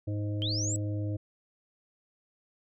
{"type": "harmonic tone", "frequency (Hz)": 103.83, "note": "G#2", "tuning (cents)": 0, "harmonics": [1, 3, 5, 6], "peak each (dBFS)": [-30, -37, -44, -47], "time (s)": [0.07, 1.17], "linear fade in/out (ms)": 10}
{"type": "linear sweep", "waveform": "sine", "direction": "up", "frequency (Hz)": [3017, 7920], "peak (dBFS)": -31, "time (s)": [0.42, 0.76], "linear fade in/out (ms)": 0}
{"effects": []}